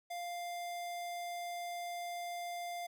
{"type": "tone", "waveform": "square", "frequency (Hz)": 698.5, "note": "F5", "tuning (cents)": 0, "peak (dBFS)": -40, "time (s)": [0.1, 2.87], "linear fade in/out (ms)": 10, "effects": []}